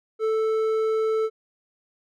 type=tone with hard clipping; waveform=sine; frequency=440 Hz; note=A4; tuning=in tune; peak=-22 dBFS; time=0.19-1.3 s; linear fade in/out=50 ms; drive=6 dB; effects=none